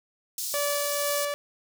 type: high-pass noise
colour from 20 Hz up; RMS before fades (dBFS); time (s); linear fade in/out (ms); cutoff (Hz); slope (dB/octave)
pink; -32; 0.38-1.25; 2; 4700; 24
type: tone with tremolo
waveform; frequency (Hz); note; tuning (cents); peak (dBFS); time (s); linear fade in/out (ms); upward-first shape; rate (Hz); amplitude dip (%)
sawtooth; 578; D5; -28; -22; 0.54-1.34; 0; sine; 2.1; 25
effects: none